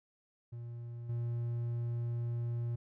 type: tone with level steps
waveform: triangle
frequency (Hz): 118.4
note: A#2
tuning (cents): +27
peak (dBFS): -39 / -31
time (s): 0.52-2.76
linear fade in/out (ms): 10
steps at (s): 1.09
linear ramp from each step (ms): 5
effects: none